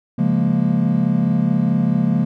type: chord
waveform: triangle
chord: Bb minor seventh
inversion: first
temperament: equal with one note detuned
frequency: 138.59 / 174.61 / 208.4 / 233.1 Hz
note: Db3 / F3 / Ab3 / Bb3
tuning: 0 / 0 / +6 / 0 cents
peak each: -20 / -17 / -18 / -18 dBFS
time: 0.18-2.25 s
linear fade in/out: 10 ms
effects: none